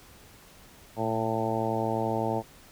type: harmonic tone with a mistuned harmonic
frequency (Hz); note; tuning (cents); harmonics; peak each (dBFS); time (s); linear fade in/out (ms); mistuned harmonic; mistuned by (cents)
111.8; A2; +28; 1 / 2 / 3 / 4 / 5 / 6 / 7 / 8; -34 / -34 / -34 / -34 / -34 / -34 / -34 / -34; 0.96-2.43; 50; 1; +48
effects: pink hiss -53 dBFS RMS until 2.71 s